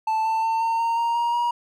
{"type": "tone with pitch steps", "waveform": "triangle", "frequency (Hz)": [880, 890.2, 900.6, 911, 921.6, 932.3, 943.2, 954.1], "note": ["A5", "A5", "A5", "A#5", "A#5", "A#5", "A#5", "A#5"], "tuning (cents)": [0, 20, 40, -40, -20, 0, 20, 40], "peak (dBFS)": -18, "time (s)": [0.07, 1.51], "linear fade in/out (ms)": 5, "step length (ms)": 180, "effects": []}